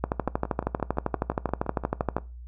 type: two click trains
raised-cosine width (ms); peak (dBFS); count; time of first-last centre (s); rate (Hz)
1; -10 / -19; 28 / 12; 0.04-2.166 / 0.28-2.183; 12.7 / 5.78
effects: noise-tail reverb RT60 0.3 s tail -20 dB re dry + added 60 Hz sine -39 dBFS peak until 2.47 s